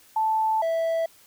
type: tone pair in turn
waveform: sine / triangle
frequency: 878 / 657.6 Hz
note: A5 / E5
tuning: -4 / -4 cents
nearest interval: perfect fourth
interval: 500 cents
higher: first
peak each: -20 dBFS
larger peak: neither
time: 0.16-0.62 / 0.62-1.06 s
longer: first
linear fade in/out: 5 ms
effects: white hiss -55 dBFS RMS until 1.26 s